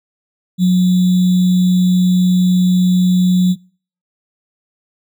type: tone with sample-and-hold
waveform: sine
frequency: 181.9 Hz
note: F#3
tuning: 29 cents flat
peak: -8 dBFS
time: 0.58-3.56 s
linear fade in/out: 50 ms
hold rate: 3675 Hz
effects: noise-tail reverb RT60 0.5 s tail -26 dB re dry